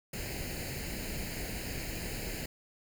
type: noise with comb filter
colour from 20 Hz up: pink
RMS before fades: -38 dBFS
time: 0.13-2.46 s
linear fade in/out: 5 ms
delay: 0.43 ms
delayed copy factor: +0.75
effects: none